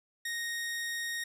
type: tone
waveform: sawtooth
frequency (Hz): 1864.7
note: A#6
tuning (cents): 0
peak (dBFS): -30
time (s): 0.25-1.24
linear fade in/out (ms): 5
effects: resampled to 32000 Hz + 11-bit